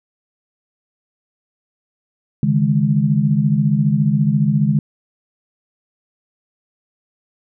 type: chord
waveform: sine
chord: C# suspended second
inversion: none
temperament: equal with one note detuned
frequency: 141.01 / 155.56 / 207.7 Hz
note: C#3 / D#3 / G#3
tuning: +30 / 0 / 0 cents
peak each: -17 dBFS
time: 2.43-4.79 s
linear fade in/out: 2 ms
effects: none